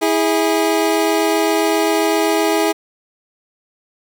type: tone pair together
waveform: 25% pulse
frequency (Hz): 325.8 / 413.4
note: E4 / G#4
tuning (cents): -20 / -8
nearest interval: major third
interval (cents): 412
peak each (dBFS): -13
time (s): 0.01-2.73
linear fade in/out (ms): 20
effects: none